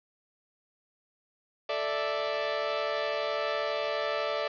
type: chord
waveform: sawtooth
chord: A suspended fourth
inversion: none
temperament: equal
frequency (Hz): 440 / 587.3 / 659.3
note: A4 / D5 / E5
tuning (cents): 0 / 0 / 0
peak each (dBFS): -32 / -27 / -30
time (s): 1.69-4.48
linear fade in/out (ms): 5
effects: resampled to 11025 Hz + 8-bit